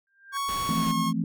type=tone with exponential growth; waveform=sine; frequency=1591 Hz; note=G6; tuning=25 cents sharp; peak=-34 dBFS; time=0.07-0.37 s; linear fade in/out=1 ms; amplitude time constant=65 ms
type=tone with pitch glide; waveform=45% pulse; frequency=1113 to 1083.2 Hz; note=C#6 to C#6; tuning=+7 to -40 cents; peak=-27 dBFS; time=0.32-1.13 s; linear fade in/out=50 ms; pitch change=-47 cents; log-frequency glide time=0.75-0.89 s
type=noise; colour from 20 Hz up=pink; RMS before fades=-38 dBFS; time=0.48-0.92 s; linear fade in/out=10 ms
type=chord; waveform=sine; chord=F major seventh; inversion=third; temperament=equal; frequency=164.81 / 174.61 / 220 / 261.6 Hz; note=E3 / F3 / A3 / C4; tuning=0 / 0 / 0 / 0 cents; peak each=-30 / -32 / -28 / -31 dBFS; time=0.69-1.24 s; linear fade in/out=2 ms
effects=none